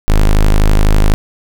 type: tone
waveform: square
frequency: 26 Hz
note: G#0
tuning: 3 cents sharp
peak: -6 dBFS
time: 0.08-1.14 s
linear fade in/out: 0 ms
effects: none